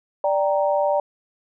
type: chord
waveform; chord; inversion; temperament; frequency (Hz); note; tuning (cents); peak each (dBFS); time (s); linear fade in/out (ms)
sine; G minor; second; equal; 587.3 / 784 / 932.3; D5 / G5 / Bb5; 0 / 0 / 0; -19 / -24 / -25; 0.24-1; 2
effects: none